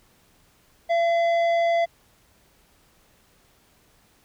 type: tone with tanh clipping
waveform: sine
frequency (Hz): 678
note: E5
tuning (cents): +49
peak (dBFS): -20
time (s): 0.89-1.86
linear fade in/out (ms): 20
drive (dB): 10
effects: pink hiss -60 dBFS RMS until 4.24 s